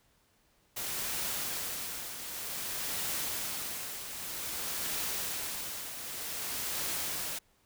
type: noise with tremolo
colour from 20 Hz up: white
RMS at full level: -34 dBFS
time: 0.76-7.39 s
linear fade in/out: 10 ms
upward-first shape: triangle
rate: 0.53 Hz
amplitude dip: 60%
effects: pink hiss -69 dBFS RMS until 7.65 s